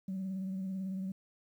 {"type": "tone with vibrato", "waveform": "sine", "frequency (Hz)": 190, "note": "F#3", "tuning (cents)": 46, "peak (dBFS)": -33, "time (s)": [0.08, 1.12], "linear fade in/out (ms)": 5, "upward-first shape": "sine", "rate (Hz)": 18, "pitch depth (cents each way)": 35, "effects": ["tanh soft clip ceiling -32 dBFS", "11-bit"]}